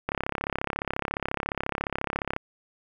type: click train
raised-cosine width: 0.5 ms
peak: -12 dBFS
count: 79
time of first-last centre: 0.09-2.364 s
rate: 34.3 Hz
effects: 8-bit